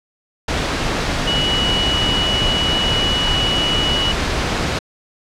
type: tone in noise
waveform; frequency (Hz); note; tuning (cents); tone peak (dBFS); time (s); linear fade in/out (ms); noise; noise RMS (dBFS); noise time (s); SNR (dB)
sine; 2925; F#7; -21; -17; 1.27-4.12; 5; pink; -19; 0.48-4.79; -1
effects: low-pass 5000 Hz 12 dB/octave